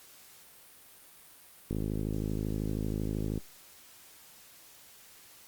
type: click train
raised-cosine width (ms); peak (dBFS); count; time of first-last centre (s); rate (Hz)
3; -20; 89; 1.71-3.377; 52.8
effects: white hiss -55 dBFS RMS until 5.47 s + Opus 48 kbps